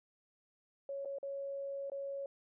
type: tone with dropouts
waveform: sine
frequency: 554.4 Hz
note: C#5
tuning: in tune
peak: -38 dBFS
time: 0.89-2.26 s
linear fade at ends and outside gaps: 2 ms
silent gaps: 1.049-1.056 / 1.185-1.229 / 1.899-1.918 s
effects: none